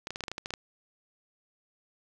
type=clicks; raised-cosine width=0.2 ms; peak=-18 dBFS; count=11; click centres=0.071 / 0.106 / 0.159 / 0.207 / 0.238 / 0.282 / 0.316 / 0.381 / 0.459 / 0.506 / 0.538 s; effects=none